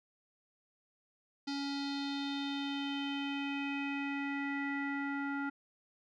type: tone with low-pass filter sweep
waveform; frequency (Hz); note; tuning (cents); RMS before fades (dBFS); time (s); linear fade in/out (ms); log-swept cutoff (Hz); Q
square; 280.3; C#4; +19; -37; 1.47-5.5; 10; 4700 to 1600; 4.9
effects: none